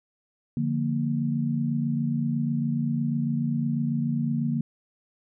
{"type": "chord", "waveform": "sine", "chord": "Bb major", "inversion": "first", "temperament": "equal", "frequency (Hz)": [146.83, 174.61, 233.1], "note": ["D3", "F3", "Bb3"], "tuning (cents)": [0, 0, 0], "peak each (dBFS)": [-27, -32, -26], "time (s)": [0.57, 4.61], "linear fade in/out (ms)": 2, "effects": []}